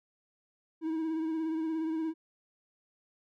triangle tone with vibrato, 320.2 Hz, D#4, 50 cents sharp, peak -28 dBFS, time 0.81-2.14 s, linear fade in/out 50 ms, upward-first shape triangle, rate 17 Hz, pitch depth 42 cents each way, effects none

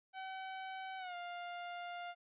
sawtooth tone with pitch glide, 761 to 701.9 Hz, F#5 to F5, +48 to +9 cents, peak -39 dBFS, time 0.13-2.15 s, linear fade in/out 50 ms, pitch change -139 cents, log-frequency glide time 0.98-1.15 s, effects resampled to 8000 Hz

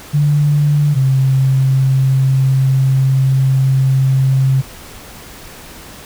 sine tone pair in turn, 146.83 / 133.26 Hz, D3 / C3, 0 / +32 cents, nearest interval major second, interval 168 cents, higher first, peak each -9 / -9 dBFS, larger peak neither, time 0.13-0.95 / 0.95-4.62 s, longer second, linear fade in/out 20 ms, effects pink hiss -35 dBFS RMS until 6.05 s

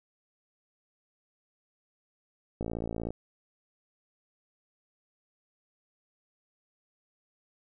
click train, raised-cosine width 2 ms, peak -21 dBFS, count 29, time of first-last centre 2.61-3.106 s, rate 56.5 Hz, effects none

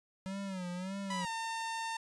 square tone with vibrato, 187.3 Hz, F#3, 21 cents sharp, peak -38 dBFS, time 0.26-1.25 s, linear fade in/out 0 ms, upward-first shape sine, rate 1.7 Hz, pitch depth 100 cents each way
sawtooth tone with pitch glide, 987.8 to 905.8 Hz, B5 to A#5, 0 to -50 cents, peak -32 dBFS, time 1.1-1.97 s, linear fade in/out 5 ms, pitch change -150 cents, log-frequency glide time 1.2-1.28 s
effects resampled to 22050 Hz

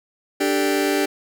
sawtooth chord, D suspended fourth, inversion none, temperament just, 293.7 / 391.6 / 440.5 Hz, D4 / G4 / A4, 0 / -2 / +2 cents, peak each -17 / -17 / -23 dBFS, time 0.4-1.06 s, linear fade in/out 10 ms, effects none

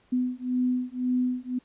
sine beating tone pair, 250 / 251.9 Hz, B3 / B3, +21 / +34 cents, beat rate 1.9 Hz, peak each -27 dBFS, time 0.12-1.59 s, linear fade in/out 10 ms, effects pink hiss -63 dBFS RMS until 1.64 s + resampled to 8000 Hz

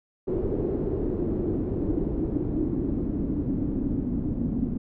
pink noise with low-pass filter sweep, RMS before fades -27 dBFS, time 0.27-4.78 s, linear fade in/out 10 ms, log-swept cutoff 390 to 250 Hz, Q 3.7, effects none

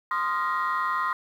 sine tone cluster, 1042 / 1238 / 1395 / 1889 Hz, C6 / D#6 / F6 / A#6, -7 / -9 / -2 / +22 cents, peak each -26 / -27 / -32 / -32 dBFS, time 0.11-1.13 s, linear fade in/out 2 ms, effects tanh soft clip ceiling -18 dBFS + 9-bit

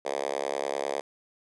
5% pulse tone with high-pass filter, 69.9 Hz, C#2, 15 cents sharp, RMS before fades -31 dBFS, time 0.05-1.01 s, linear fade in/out 5 ms, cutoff 510 Hz, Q 2.3, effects resampled to 24000 Hz

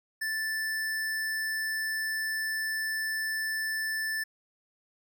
square tone, 1760 Hz, A6, in tune, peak -30 dBFS, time 0.21-4.24 s, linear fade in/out 10 ms, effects none

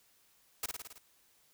white noise with echo, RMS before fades -35 dBFS, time 0.63-0.66 s, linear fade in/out 5 ms, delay 54 ms, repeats 6, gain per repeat -3 dB, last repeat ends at 0.984 s, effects white hiss -68 dBFS RMS until 1.53 s

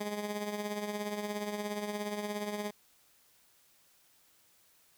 15% pulse tone with tremolo, 207.7 Hz, G#3, in tune, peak -26 dBFS, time 0-2.71 s, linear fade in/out 10 ms, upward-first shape triangle, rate 17 Hz, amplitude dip 60%, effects white hiss -66 dBFS RMS until 4.97 s

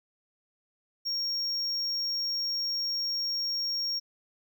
triangle tone, 5560 Hz, F8, 9 cents flat, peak -27 dBFS, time 1.05-4 s, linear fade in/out 20 ms, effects none

